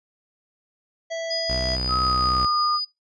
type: harmonic tone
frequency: 659.3 Hz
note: E5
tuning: in tune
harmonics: 1 / 3 / 5 / 7 / 9 / 10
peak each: -26 / -36 / -40 / -43 / -45 / -46 dBFS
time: 1.1-1.77 s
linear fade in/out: 20 ms
type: tone with tremolo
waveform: sine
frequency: 4950 Hz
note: D#8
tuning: 10 cents flat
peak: -24 dBFS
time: 1.3-2.85 s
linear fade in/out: 10 ms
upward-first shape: sine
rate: 5.5 Hz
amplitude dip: 30%
type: tone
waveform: sawtooth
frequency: 63.3 Hz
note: B1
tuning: 43 cents sharp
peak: -23 dBFS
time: 1.49-2.46 s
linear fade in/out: 10 ms
type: tone with pitch glide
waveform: sine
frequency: 1273 to 1216.2 Hz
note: D#6 to D#6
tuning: +39 to -40 cents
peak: -20 dBFS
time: 1.88-2.8 s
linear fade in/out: 50 ms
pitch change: -79 cents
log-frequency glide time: 1.98-2.46 s
effects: noise-tail reverb RT60 0.2 s tail -21 dB re dry + resampled to 24000 Hz